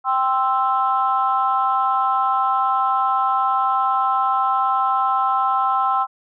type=chord; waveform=sine; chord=C major; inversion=second; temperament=equal; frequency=784 / 1046.5 / 1318.5 Hz; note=G5 / C6 / E6; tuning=0 / 0 / 0 cents; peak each=-20 dBFS; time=0.04-6.07 s; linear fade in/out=50 ms; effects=tanh soft clip ceiling -7 dBFS